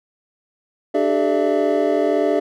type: tone cluster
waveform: triangle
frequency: 296.8 / 388.2 / 429.7 / 595 / 669 Hz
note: D4 / G4 / A4 / D5 / E5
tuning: +18 / -17 / -41 / +22 / +25 cents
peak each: -20 dBFS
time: 0.94-2.4 s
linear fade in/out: 10 ms
effects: none